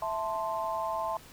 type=chord; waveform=sine; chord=A minor; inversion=second; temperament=equal; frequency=659.3 / 880 / 1046.5 Hz; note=E5 / A5 / C6; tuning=0 / 0 / 0 cents; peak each=-34 dBFS; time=0.02-1.17 s; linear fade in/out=2 ms; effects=pink hiss -52 dBFS RMS until 1.32 s